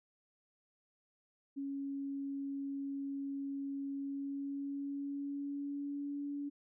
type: tone with pitch glide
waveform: sine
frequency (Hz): 277.2 to 285.7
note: C#4 to D4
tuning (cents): 0 to -48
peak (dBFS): -37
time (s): 1.56-6.5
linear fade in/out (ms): 20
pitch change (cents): +52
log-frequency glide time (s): 3.95-6.25
effects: none